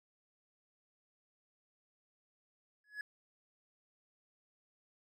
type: tone with exponential growth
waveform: triangle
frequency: 1690 Hz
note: G#6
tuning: 30 cents sharp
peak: -34 dBFS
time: 2.84-3.01 s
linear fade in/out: 2 ms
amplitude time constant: 35 ms
effects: none